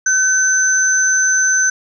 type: tone pair together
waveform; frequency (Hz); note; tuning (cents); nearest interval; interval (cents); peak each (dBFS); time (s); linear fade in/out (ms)
sine; 1529 / 6116; G6 / G8; -44 / -44; 2 octaves; 2400; -14 / -14; 0.06-1.7; 5
effects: none